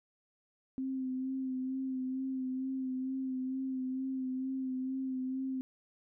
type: tone with vibrato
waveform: sine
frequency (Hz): 261.2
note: C4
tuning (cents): -3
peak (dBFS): -33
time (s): 0.78-5.61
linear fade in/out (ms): 0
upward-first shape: sine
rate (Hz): 2.2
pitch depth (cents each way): 26
effects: none